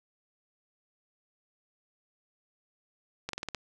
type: slowing click train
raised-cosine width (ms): 0.2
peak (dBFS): -17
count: 6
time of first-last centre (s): 3.29-3.547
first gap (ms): 43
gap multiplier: 1.09
effects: none